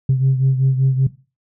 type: beating tone pair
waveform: sine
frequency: 132.1 / 137.3 Hz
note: C3 / C#3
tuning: +17 / -16 cents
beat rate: 5.2 Hz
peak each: -12 / -18 dBFS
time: 0.09-1.07 s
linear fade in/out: 5 ms
effects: noise-tail reverb RT60 0.3 s tail -17 dB re dry + tanh soft clip ceiling -8 dBFS